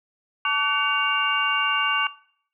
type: tone cluster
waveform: sine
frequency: 877 / 1145 / 1510 / 2249 / 2790 Hz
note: A5 / D6 / F#6 / C#7 / F7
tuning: -6 / -44 / +35 / +24 / -2 cents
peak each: -32 / -24 / -27 / -30 / -25 dBFS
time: 0.45-2.07 s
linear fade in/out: 2 ms
effects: noise-tail reverb RT60 0.6 s tail -19 dB re dry